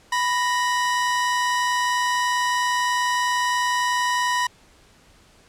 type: tone pair together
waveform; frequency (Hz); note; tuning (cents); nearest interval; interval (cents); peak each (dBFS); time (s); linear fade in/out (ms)
45% pulse; 987.8 / 1864.7; B5 / A#6; 0 / 0; major seventh; 1100; -21 / -25; 0.12-4.47; 5
effects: pink hiss -54 dBFS RMS until 5.48 s + low-pass 9000 Hz 12 dB/octave